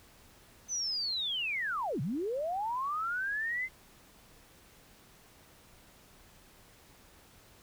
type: linear two-way sweep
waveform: sine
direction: down then up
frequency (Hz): 6170 to 117.2 to 2093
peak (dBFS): -31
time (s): 0.68-3.69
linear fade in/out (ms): 50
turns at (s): 2.01
effects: pink hiss -59 dBFS RMS until 7.62 s